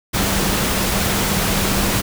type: tone in noise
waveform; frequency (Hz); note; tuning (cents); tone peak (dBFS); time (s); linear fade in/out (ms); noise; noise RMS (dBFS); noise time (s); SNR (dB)
sine; 196; G3; 0; -25; 0.13-2.02; 20; pink; -19; 0.13-2.02; -9
effects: none

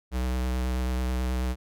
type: tone with vibrato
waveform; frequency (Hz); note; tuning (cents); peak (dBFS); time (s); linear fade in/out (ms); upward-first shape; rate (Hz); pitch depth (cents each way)
square; 63; B1; +35; -26; 0.11-1.56; 50; sine; 9.2; 19
effects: none

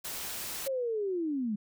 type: noise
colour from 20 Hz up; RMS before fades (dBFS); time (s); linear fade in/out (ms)
white; -38; 0.04-0.68; 10
type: linear sweep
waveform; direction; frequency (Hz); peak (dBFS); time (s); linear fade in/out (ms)
sine; down; 552 to 198.6; -29; 0.66-1.56; 10
effects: none

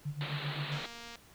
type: tone with tremolo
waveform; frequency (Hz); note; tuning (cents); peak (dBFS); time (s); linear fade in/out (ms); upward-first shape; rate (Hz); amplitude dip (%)
sine; 146; D3; -10; -32; 0.05-0.81; 10; sine; 7.6; 85
type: band-pass noise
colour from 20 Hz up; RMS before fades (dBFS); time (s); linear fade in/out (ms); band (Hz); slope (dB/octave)
white; -41; 0.21-0.86; 0; 130 to 4200; 96
type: click train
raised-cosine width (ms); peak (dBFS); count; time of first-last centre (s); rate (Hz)
0.2; -30; 103; 0.72-1.156; 234
effects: pink hiss -59 dBFS RMS until 1.34 s

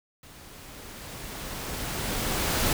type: noise with level ramp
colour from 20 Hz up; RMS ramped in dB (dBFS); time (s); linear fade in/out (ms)
pink; -49 to -24; 0.23-2.73; 2
effects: none

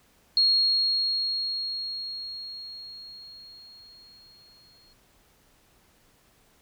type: tone with exponential decay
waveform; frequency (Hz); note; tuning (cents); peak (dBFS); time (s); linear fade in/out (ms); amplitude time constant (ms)
sine; 4286; C8; +41; -17; 0.37-4.93; 1; 990
effects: pink hiss -62 dBFS RMS until 6.61 s

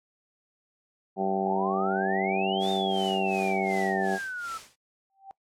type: harmonic tone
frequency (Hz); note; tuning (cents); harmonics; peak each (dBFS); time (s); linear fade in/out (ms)
96.4; G2; -28; 2 / 3 / 4 / 5 / 6 / 7 / 8 / 9; -31 / -40 / -30 / -39 / -38 / -33 / -29 / -41; 1.16-4.19; 50
type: exponential two-way sweep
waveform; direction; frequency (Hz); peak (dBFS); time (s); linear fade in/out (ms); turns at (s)
sine; up then down; 798 to 3651 to 1301; -32; 1.45-4.58; 10; 2.7
type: noise with tremolo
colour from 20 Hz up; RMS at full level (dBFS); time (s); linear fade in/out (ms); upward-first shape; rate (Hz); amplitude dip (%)
white; -41; 2.59-4.76; 50; sine; 2.7; 85
type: tone with exponential growth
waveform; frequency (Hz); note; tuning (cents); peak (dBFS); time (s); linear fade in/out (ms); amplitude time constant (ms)
sine; 779; G5; -11; -37; 5.1-5.31; 0; 44
effects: noise-tail reverb RT60 0.1 s tail -21 dB re dry + low-pass 8000 Hz 12 dB/octave

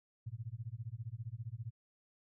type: tone with tremolo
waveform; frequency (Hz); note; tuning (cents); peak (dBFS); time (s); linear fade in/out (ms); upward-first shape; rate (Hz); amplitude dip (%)
sine; 114.2; A#2; -35; -37; 0.26-1.71; 10; sine; 15; 100
effects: none

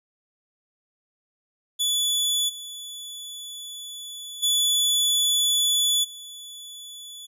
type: tone with level steps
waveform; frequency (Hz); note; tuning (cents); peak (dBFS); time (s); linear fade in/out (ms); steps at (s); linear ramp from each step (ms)
sawtooth; 3443; A7; -38; -18 / -32 / -16 / -35; 1.79-7.27; 20; 2.48 / 4.42 / 6.03; 20
effects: resampled to 32000 Hz

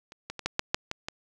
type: clicks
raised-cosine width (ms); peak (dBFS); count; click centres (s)
0.2; -28 / -18 / -20 / -10 / -7 / -6 / -14 / -16; 8; 0.121 / 0.3 / 0.393 / 0.46 / 0.594 / 0.745 / 0.914 / 1.085
effects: none

